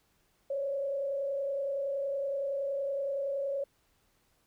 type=tone with frequency modulation; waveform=sine; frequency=554.4 Hz; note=C#5; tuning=in tune; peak=-30 dBFS; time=0.5-3.64 s; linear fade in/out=5 ms; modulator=30.7 Hz; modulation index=0.57; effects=pink hiss -71 dBFS RMS until 4.46 s